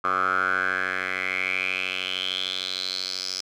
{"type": "tone with band-pass filter sweep", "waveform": "10% pulse", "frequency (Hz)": 93.1, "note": "F#2", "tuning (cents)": 11, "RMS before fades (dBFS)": -27, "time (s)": [0.04, 3.41], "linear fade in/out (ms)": 5, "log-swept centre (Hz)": [1200, 5200], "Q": 6.7, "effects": []}